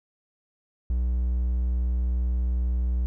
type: tone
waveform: triangle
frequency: 61.2 Hz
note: B1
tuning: 15 cents flat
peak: -20 dBFS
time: 0.9-3.06 s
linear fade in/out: 0 ms
effects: none